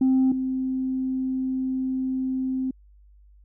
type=tone pair in turn; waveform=sine; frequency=261.8 / 260.9 Hz; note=C4 / C4; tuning=+1 / -5 cents; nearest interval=unison; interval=6 cents; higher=first; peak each=-15 / -23 dBFS; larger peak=first; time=0.01-0.32 / 0.32-2.71 s; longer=second; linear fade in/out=5 ms; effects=tanh soft clip ceiling -14 dBFS + added 50 Hz sine -50 dBFS peak until 3.44 s